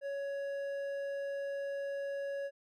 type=tone with hard clipping; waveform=triangle; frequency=558 Hz; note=C#5; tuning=11 cents sharp; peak=-37 dBFS; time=0.01-2.51 s; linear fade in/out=50 ms; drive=10 dB; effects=none